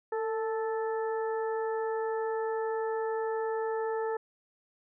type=harmonic tone with a mistuned harmonic; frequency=438.6 Hz; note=A4; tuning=6 cents flat; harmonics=1 / 2 / 3 / 4; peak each=-30 / -36 / -43 / -44 dBFS; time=0.12-4.17 s; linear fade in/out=5 ms; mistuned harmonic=1; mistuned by=+36 cents; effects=none